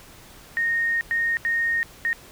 sine tone bursts at uneven times, 1852 Hz, A#6, 12 cents flat, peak -20 dBFS, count 4, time 0.57-1.01 / 1.11-1.37 / 1.45-1.83 / 2.05-2.13 s, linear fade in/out 0 ms, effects pink hiss -47 dBFS RMS until 2.31 s

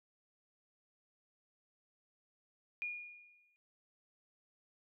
sine tone with exponential decay, 2434 Hz, D#7, 39 cents flat, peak -35 dBFS, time 2.82-3.56 s, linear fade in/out 0 ms, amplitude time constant 160 ms, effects none

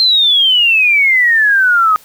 sine exponential sweep, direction down, 4186 to 1244.5 Hz, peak -7 dBFS, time 0-1.96 s, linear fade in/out 0 ms, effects white hiss -43 dBFS RMS until 2.04 s

